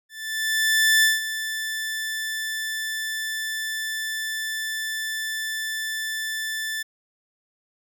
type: tone with ADSR envelope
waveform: sawtooth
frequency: 1760 Hz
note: A6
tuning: in tune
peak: -11 dBFS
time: 0.09-6.83 s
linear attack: 940 ms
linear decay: 170 ms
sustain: -12 dB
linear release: 11 ms
effects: none